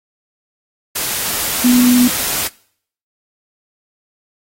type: tone in noise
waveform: sine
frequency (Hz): 246.9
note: B3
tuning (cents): 0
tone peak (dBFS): -8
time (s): 1.64-2.08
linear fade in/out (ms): 10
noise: white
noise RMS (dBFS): -19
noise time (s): 0.95-2.48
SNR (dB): +8
effects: noise-tail reverb RT60 0.6 s tail -23 dB re dry + AAC 48 kbps